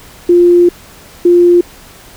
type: tone pair in turn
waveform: sine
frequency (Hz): 350 / 350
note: F4 / F4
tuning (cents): +4 / +4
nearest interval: unison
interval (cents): 0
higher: neither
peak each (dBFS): -3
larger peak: neither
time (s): 0.29-0.69 / 1.25-1.61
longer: first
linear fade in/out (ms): 5
effects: pink hiss -37 dBFS RMS until 2.16 s